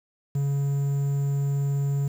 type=tone with quantisation; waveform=triangle; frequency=140.4 Hz; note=C#3; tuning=22 cents sharp; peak=-20 dBFS; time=0.35-2.08 s; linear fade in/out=5 ms; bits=8; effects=none